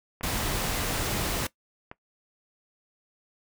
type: click train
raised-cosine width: 0.5 ms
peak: -24 dBFS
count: 4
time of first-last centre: 0.21-1.915 s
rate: 1.76 Hz
type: noise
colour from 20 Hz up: pink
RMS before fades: -29 dBFS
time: 0.23-1.47 s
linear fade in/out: 5 ms
effects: noise-tail reverb RT60 0.1 s tail -19 dB re dry